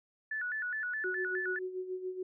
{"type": "tone with vibrato", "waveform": "sine", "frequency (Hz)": 1600, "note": "G6", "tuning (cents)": 35, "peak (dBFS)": -33, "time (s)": [0.31, 1.59], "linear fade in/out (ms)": 5, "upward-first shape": "square", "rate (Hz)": 4.8, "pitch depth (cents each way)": 150}
{"type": "tone with tremolo", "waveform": "sine", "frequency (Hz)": 370, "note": "F#4", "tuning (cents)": 0, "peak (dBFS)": -33, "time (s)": [1.04, 2.23], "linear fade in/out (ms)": 5, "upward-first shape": "sine", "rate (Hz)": 7, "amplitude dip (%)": 65}
{"effects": []}